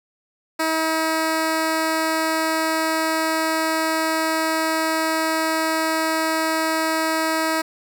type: tone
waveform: 10% pulse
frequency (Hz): 320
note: D#4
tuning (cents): +49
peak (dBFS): -11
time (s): 0.59-7.62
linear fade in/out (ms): 10
effects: none